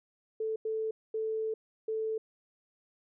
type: tone bursts at uneven times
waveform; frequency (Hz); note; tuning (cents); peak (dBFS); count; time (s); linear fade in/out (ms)
sine; 440; A4; 0; -30; 4; 0.4-0.56 / 0.65-0.91 / 1.14-1.54 / 1.88-2.18; 5
effects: none